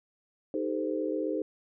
sine chord, A half-diminished seventh, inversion second, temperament equal with one note detuned, 311.1 / 392 / 440 / 515.5 Hz, Eb4 / G4 / A4 / C5, 0 / 0 / 0 / -26 cents, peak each -32 / -35 / -35 / -34 dBFS, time 0.54-1.42 s, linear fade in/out 2 ms, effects none

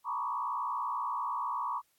sine tone with frequency modulation, 1046.5 Hz, C6, in tune, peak -31 dBFS, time 0.04-1.82 s, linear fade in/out 50 ms, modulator 60.3 Hz, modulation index 2.2, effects white hiss -73 dBFS RMS until 1.98 s + AAC 64 kbps

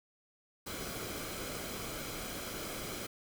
pink noise with comb filter, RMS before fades -41 dBFS, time 0.66-3.07 s, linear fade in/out 10 ms, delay 1.1 ms, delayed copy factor -0.5, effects none

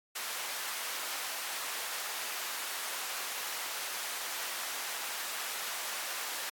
pink high-pass noise, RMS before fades -38 dBFS, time 0.15-6.5 s, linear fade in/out 10 ms, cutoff 970 Hz, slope 12 dB/octave, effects AAC 64 kbps

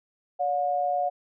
sine tone pair together, 571.5 / 720 Hz, D5 / F#5, -47 / -47 cents, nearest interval major third, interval 400 cents, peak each -29 / -24 dBFS, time 0.39-1.1 s, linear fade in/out 20 ms, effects none

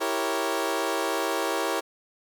20% pulse chord, E diminished seventh, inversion none, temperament equal, 329.6 / 392 / 466.2 / 554.4 Hz, E4 / G4 / Bb4 / Db5, 0 / 0 / 0 / 0 cents, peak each -26 dBFS, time 0-1.81 s, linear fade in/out 20 ms, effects none

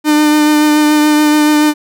45% pulse tone with vibrato, 301.1 Hz, D4, 43 cents sharp, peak -7 dBFS, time 0.04-1.74 s, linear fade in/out 50 ms, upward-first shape triangle, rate 7 Hz, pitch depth 18 cents each way, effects none

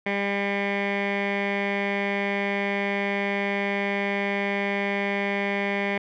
15% pulse tone with low-pass filter, 200 Hz, G3, 35 cents sharp, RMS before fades -26 dBFS, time 0.06-5.98 s, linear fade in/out 5 ms, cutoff 2300 Hz, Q 4.4, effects none

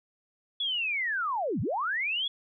sine linear two-way sweep, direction down then up, 3435 to 87.31 to 3435 Hz, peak -27 dBFS, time 0.6-2.28 s, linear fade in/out 5 ms, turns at 1.61 s, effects none

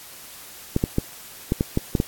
clicks, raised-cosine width 3 ms, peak -6 dBFS, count 8, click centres 0.764 / 0.839 / 0.984 / 1.521 / 1.609 / 1.774 / 1.952 / 2.001 s, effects white hiss -42 dBFS RMS until 2.07 s + AAC 64 kbps

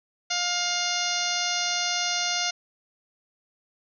harmonic tone, 707 Hz, F5, 21 cents sharp, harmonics 1 / 2 / 3 / 4 / 5 / 6 / 7 / 8 / 9, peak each -33 / -33 / -33 / -33 / -33 / -33 / -33 / -33 / -33 dBFS, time 0.3-2.51 s, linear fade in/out 10 ms, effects none

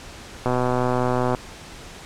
click train, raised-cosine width 1 ms, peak -8 dBFS, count 112, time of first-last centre 0.46-1.348 s, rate 125 Hz, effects pink hiss -40 dBFS RMS until 2.05 s + low-pass 8000 Hz 12 dB/octave

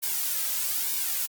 blue noise with flanger, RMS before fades -28 dBFS, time 0.02-1.27 s, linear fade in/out 20 ms, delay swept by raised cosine 1.5 to 2.8 ms, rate 1.1 Hz, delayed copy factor -0.7, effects Opus 48 kbps

